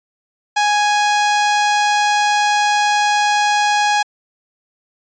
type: tone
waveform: sawtooth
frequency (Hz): 830.6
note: G#5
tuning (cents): 0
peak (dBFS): -9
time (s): 0.56-4.03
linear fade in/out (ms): 10
effects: resampled to 16000 Hz